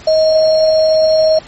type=tone with sample-and-hold; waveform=sine; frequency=631 Hz; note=D#5; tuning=24 cents sharp; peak=-7 dBFS; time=0.07-1.39 s; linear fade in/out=5 ms; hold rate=4900 Hz; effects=pink hiss -36 dBFS RMS until 1.47 s + MP3 32 kbps